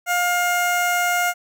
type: tone with notch filter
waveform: 15% pulse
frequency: 709 Hz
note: F5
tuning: 26 cents sharp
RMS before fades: -20 dBFS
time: 0.06-1.34 s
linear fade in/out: 50 ms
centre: 3400 Hz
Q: 1.9
effects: none